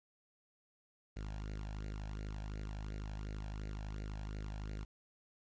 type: tone with flanger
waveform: sawtooth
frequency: 51.91 Hz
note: G#1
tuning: in tune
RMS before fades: -43 dBFS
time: 1.16-4.85 s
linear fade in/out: 10 ms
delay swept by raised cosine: 0.45 to 1.26 ms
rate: 2.8 Hz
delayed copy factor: +0.7
effects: resampled to 16000 Hz + 11-bit